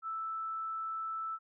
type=tone; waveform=sine; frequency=1318.5 Hz; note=E6; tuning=in tune; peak=-35 dBFS; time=0.02-1.39 s; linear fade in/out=50 ms; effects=none